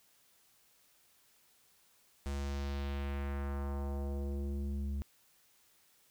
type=tone with low-pass filter sweep; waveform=square; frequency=70 Hz; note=C#2; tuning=18 cents sharp; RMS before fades=-37 dBFS; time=2.26-5.02 s; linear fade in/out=0 ms; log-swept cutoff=9000 to 160 Hz; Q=1.4; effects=white hiss -68 dBFS RMS until 6.1 s